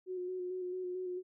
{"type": "tone with vibrato", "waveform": "sine", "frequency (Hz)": 365, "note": "F#4", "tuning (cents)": -24, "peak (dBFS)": -36, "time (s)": [0.06, 1.23], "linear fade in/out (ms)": 50, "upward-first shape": "square", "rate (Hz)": 4.5, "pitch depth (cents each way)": 21, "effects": []}